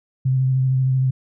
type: tone with vibrato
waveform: sine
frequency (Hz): 130.81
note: C3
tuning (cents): 0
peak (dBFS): -15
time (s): 0.25-1.11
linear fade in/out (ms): 10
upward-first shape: square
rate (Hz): 13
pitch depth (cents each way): 16
effects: none